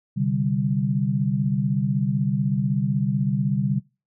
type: chord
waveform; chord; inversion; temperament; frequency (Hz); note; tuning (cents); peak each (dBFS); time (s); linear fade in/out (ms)
sine; C suspended second; none; equal; 130.81 / 146.83 / 196; C3 / D3 / G3; 0 / 0 / 0; -24; 0.16-3.8; 20
effects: noise-tail reverb RT60 0.3 s tail -25 dB re dry